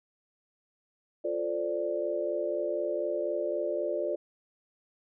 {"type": "chord", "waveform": "sine", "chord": "D minor seventh", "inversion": "first", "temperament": "equal", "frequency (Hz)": [349.2, 440, 523.3, 587.3], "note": ["F4", "A4", "C5", "D5"], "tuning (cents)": [0, 0, 0, 0], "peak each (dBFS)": [-34, -36, -36, -31], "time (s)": [1.24, 4.16], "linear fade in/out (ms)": 10, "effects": []}